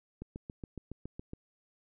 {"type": "click train", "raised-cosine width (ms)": 3, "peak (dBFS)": -28, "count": 9, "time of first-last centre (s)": [0.22, 1.334], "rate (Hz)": 7.18, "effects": []}